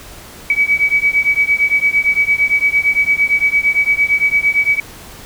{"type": "beating tone pair", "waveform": "sine", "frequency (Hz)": [2273, 2281.8], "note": ["C#7", "C#7"], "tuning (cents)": [43, 50], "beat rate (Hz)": 8.8, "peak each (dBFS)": -14, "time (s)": [0.5, 4.8], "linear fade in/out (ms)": 2, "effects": ["pink hiss -36 dBFS RMS until 5.25 s"]}